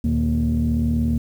sine tone cluster, 75.2 / 116.4 / 152 / 232.8 Hz, D2 / A#2 / D#3 / A#3, +42 / -2 / -40 / -2 cents, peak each -20 / -27 / -26 / -19 dBFS, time 0.04-1.18 s, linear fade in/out 5 ms, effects tanh soft clip ceiling -12 dBFS + 8-bit

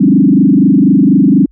sine tone with frequency modulation, 233.1 Hz, A#3, in tune, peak -3 dBFS, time 0-1.46 s, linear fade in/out 10 ms, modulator 24.1 Hz, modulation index 2.7, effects added 50 Hz sine -23 dBFS peak until 1.51 s + high-pass 150 Hz 12 dB/octave

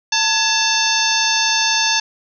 harmonic tone with a mistuned harmonic, 892 Hz, A5, 23 cents sharp, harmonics 1 / 2 / 3 / 4 / 5 / 6 / 7, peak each -22 / -22 / -22 / -22 / -22 / -22 / -22 dBFS, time 0.12-2 s, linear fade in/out 5 ms, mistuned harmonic 2, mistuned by -96 cents, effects none

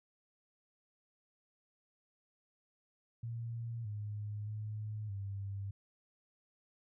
sine tone with pitch steps, 116.1 / 104.6 / 106.9 / 99 Hz, A#2 / G#2 / A2 / G2, -7 / +13 / -49 / +18 cents, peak -38 dBFS, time 3.23-5.71 s, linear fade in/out 5 ms, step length 620 ms, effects none

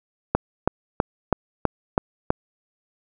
click train, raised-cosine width 1 ms, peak -3 dBFS, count 7, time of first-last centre 0.35-2.304 s, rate 3.07 Hz, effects none

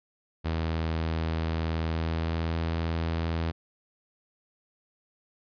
sawtooth tone with pitch glide, 81 to 82.32 Hz, E2 to E2, -30 to -2 cents, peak -23 dBFS, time 0.44-3.52 s, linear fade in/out 20 ms, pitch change +28 cents, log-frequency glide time 1.79-2.56 s, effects resampled to 11025 Hz

